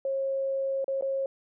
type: tone with dropouts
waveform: sine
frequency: 541 Hz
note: C#5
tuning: 42 cents flat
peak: -26 dBFS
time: 0.05-1.26 s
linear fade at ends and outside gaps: 2 ms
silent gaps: 0.844-0.88 / 1.011-1.023 s
effects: none